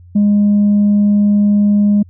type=tone; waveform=sine; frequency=205.6 Hz; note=G#3; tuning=17 cents flat; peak=-6 dBFS; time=0.15-2.03 s; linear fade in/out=10 ms; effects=tanh soft clip ceiling -6 dBFS + added 88 Hz sine -37 dBFS peak until 2.09 s